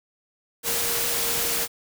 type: tone in noise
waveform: sine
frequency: 469.1 Hz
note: A#4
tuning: 11 cents sharp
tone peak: -35 dBFS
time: 0.63-1.68 s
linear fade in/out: 50 ms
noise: white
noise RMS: -25 dBFS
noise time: 0.63-1.68 s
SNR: -13 dB
effects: none